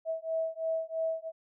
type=beating tone pair; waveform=sine; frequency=647 / 650 Hz; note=E5 / E5; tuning=-32 / -24 cents; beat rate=3 Hz; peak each=-33 / -33 dBFS; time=0.05-1.32 s; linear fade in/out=50 ms; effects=none